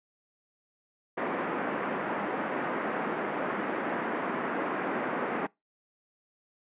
pink band-pass noise, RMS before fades -32 dBFS, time 1.17-5.47 s, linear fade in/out 10 ms, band 220 to 1900 Hz, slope 24 dB/octave, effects noise-tail reverb RT60 0.2 s tail -24 dB re dry + resampled to 8000 Hz

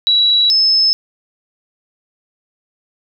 sine tone pair in turn, 3909 / 5218 Hz, B7 / E8, -19 / -18 cents, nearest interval perfect fourth, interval 501 cents, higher second, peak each -9 dBFS, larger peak neither, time 0.07-0.5 / 0.5-0.93 s, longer neither, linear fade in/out 0 ms, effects none

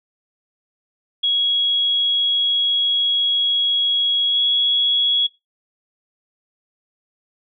sine tone with pitch glide, 3322 to 3345 Hz, G#7 to G#7, 0 to +12 cents, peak -15 dBFS, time 1.23-5.27 s, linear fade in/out 10 ms, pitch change +12 cents, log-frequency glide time 4.27-4.4 s, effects noise-tail reverb RT60 0.2 s tail -17 dB re dry

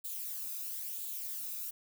violet noise with flanger, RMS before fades -40 dBFS, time 0.04-1.71 s, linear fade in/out 10 ms, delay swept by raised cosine 0.26 to 0.81 ms, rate 1 Hz, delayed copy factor +0.5, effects none

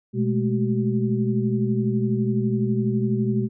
sine tone cluster, 123.3 / 208.4 / 220.4 / 379.5 Hz, B2 / G#3 / A3 / F#4, -2 / +6 / +3 / +44 cents, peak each -24 / -23 / -27 / -28 dBFS, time 0.13-3.49 s, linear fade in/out 50 ms, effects none

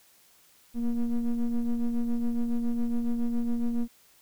triangle ring-modulated tone, 119.6 Hz, A#2, 45 cents sharp, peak -19 dBFS, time 0.74-3.88 s, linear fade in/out 50 ms, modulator 116 Hz, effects white hiss -60 dBFS RMS until 4.21 s

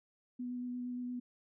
sine tone with vibrato, 246.9 Hz, B3, in tune, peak -37 dBFS, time 0.39-1.2 s, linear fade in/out 10 ms, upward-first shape square, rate 8.6 Hz, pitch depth 9 cents each way, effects none

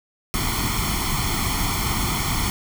pink noise with comb filter, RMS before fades -23 dBFS, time 0.34-2.5 s, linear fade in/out 0 ms, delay 0.92 ms, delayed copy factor +0.85, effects none

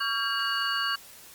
sine tone cluster, 1130 / 1376 / 1602 / 2872 / 4477 Hz, C#6 / F6 / G6 / F7 / C#8, +33 / -26 / +37 / +48 / +16 cents, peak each -32 / -34 / -30 / -32 / -33 dBFS, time 0-0.96 s, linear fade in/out 10 ms, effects white hiss -49 dBFS RMS until 1.34 s + Opus 32 kbps

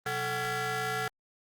20% pulse ring-modulated tone, 311.1 Hz, D#4, in tune, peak -22 dBFS, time 0.06-1.08 s, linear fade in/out 2 ms, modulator 1060 Hz, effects Opus 24 kbps

